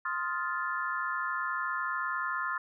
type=chord; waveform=sine; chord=F dominant seventh; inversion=second; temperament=just; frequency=1047.7 / 1257.2 / 1396.9 / 1746.1 Hz; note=C6 / Eb6 / F6 / A6; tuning=+2 / +18 / 0 / -14 cents; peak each=-35 / -37 / -35 / -36 dBFS; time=0.05-2.58 s; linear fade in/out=5 ms; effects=none